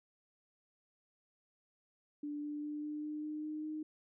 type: tone with pitch steps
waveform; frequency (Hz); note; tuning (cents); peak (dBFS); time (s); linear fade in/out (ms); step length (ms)
sine; 293.7 / 295.7 / 297.8 / 299.9 / 302 / 304.1 / 306.2 / 308.3; D4 / D4 / D4 / D4 / D4 / D#4 / D#4 / D#4; 0 / +12 / +24 / +36 / +48 / -40 / -28 / -16; -38; 2.23-3.83; 5; 200
effects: none